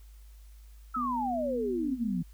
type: exponential sweep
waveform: sine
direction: down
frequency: 1343 to 162.9 Hz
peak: -29 dBFS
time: 0.94-2.23 s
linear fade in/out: 10 ms
type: tone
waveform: sine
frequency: 246.9 Hz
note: B3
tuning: in tune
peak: -33 dBFS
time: 0.96-2.22 s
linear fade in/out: 10 ms
effects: added 52 Hz sine -48 dBFS peak until 2.33 s + white hiss -65 dBFS RMS until 2.33 s